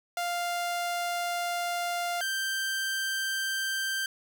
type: tone pair in turn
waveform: sawtooth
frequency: 698.5 / 1568.1 Hz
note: F5 / G6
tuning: 0 / 0 cents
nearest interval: octave + major second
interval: 1400 cents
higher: second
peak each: -25 dBFS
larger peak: neither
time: 0.17-2.21 / 2.21-4.06 s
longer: first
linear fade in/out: 2 ms
effects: none